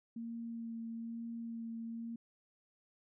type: tone with vibrato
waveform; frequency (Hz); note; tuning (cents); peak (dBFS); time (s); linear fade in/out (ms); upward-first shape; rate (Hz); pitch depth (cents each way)
sine; 230; A#3; -23; -40; 0.16-2.16; 5; sine; 1.1; 13
effects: none